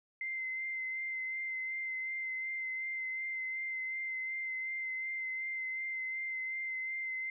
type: tone with vibrato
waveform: sine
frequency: 2074 Hz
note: C7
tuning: 16 cents flat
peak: -35 dBFS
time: 0.21-7.3 s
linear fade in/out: 2 ms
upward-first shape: sine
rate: 2.7 Hz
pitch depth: 17 cents each way
effects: none